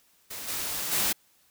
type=noise with level steps; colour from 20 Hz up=white; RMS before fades=-38 / -32 / -26 dBFS; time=0.3-1.13 s; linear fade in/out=10 ms; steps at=0.47 / 0.91 s; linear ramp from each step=20 ms; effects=white hiss -64 dBFS RMS until 1.5 s